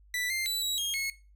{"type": "tone with pitch steps", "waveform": "sawtooth", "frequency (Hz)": [1976, 2100, 3960, 3873, 3245, 2181], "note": ["B6", "C7", "B7", "B7", "G#7", "C#7"], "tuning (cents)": [0, 6, 4, -35, -41, -29], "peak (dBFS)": -26, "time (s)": [0.14, 1.1], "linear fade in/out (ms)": 2, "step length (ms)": 160, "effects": ["noise-tail reverb RT60 0.3 s tail -19 dB re dry", "added 50 Hz sine -55 dBFS peak until 1.35 s"]}